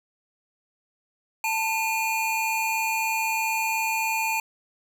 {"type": "tone pair together", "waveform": "square", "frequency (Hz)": [889, 2432], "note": ["A5", "D#7"], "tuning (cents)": [18, -40], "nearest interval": "octave + perfect fourth", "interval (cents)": 1742, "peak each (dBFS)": -27, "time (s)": [1.44, 4.4], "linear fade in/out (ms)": 2, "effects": []}